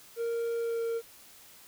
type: tone with pitch glide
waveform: triangle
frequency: 465 to 460.5 Hz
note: A#4 to A#4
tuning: -4 to -21 cents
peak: -27 dBFS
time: 0.16-1.02 s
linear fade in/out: 50 ms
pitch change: -17 cents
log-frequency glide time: 0.59-0.81 s
effects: white hiss -54 dBFS RMS until 1.67 s